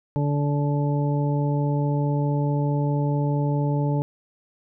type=harmonic tone; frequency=144.6 Hz; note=D3; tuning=27 cents flat; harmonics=1 / 2 / 3 / 4 / 6; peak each=-21 / -28 / -32 / -33 / -33 dBFS; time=0.16-4.02 s; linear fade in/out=0 ms; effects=none